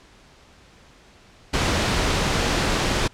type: noise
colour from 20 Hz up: pink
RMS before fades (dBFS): -21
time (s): 1.53-3.08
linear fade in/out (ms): 10
effects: pink hiss -51 dBFS RMS until 3.13 s + low-pass 6000 Hz 12 dB/octave